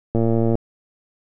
click train, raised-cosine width 2 ms, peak -7 dBFS, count 47, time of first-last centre 0.15-0.554 s, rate 114 Hz, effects none

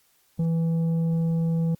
sine tone with tanh clipping, 164.81 Hz, E3, in tune, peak -22 dBFS, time 0.39-1.75 s, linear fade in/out 5 ms, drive 6 dB, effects white hiss -64 dBFS RMS until 1.79 s + Opus 48 kbps

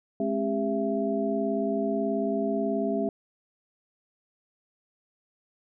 sine tone cluster, 210 / 268.4 / 400.4 / 667 Hz, G#3 / C4 / G4 / E5, +19 / +44 / +37 / +20 cents, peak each -30 dBFS, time 0.2-3.09 s, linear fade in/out 2 ms, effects none

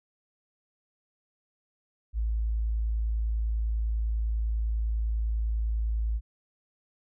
sine tone, 55 Hz, A1, in tune, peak -25 dBFS, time 2.13-6.21 s, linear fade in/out 50 ms, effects none

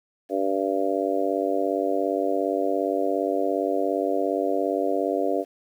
harmonic tone, 97.3 Hz, G2, 12 cents flat, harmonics 3 / 4 / 5 / 6 / 7, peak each -28 / -28 / -28 / -28 / -28 dBFS, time 0.29-5.45 s, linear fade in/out 50 ms, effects 9-bit

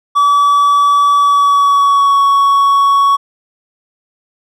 triangle tone with pitch glide, 1147 to 1116.3 Hz, D6 to C#6, -41 to +12 cents, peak -5 dBFS, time 0.15-3.17 s, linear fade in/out 20 ms, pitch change -47 cents, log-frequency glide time 1.17-2.21 s, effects none

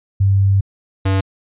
sine / square tone pair in turn, 98 / 96.21 Hz, G2 / G2, 0 / -32 cents, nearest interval unison, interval 32 cents, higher first, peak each -10 / -14 dBFS, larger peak first, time 0.2-0.61 / 1.05-1.21 s, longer first, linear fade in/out 10 ms, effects resampled to 8000 Hz

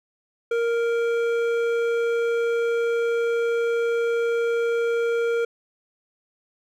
triangle tone with hard clipping, 466.2 Hz, A#4, in tune, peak -22 dBFS, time 0.51-5.45 s, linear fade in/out 5 ms, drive 14 dB, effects none

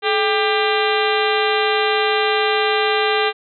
harmonic tone with a mistuned harmonic, 397.3 Hz, G4, 23 cents sharp, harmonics 1 / 2 / 3 / 4 / 5 / 6 / 7 / 8 / 9 / 10, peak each -19 / -22 / -24 / -25 / -26 / -27 / -27 / -28 / -29 / -29 dBFS, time 0.02-3.33 s, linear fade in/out 50 ms, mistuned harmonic 1, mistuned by +130 cents, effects none

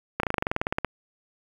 slowing click train, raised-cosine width 0.5 ms, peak -9 dBFS, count 15, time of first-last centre 0.2-0.847 s, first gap 33 ms, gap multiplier 1.05, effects 7-bit

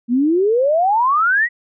sine exponential sweep, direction up, 229.8 to 1979 Hz, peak -12 dBFS, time 0.08-1.49 s, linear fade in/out 50 ms, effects none

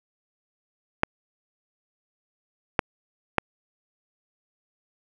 clicks, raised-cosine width 0.5 ms, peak -3 dBFS, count 3, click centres 1.034 / 2.792 / 3.383 s, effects none

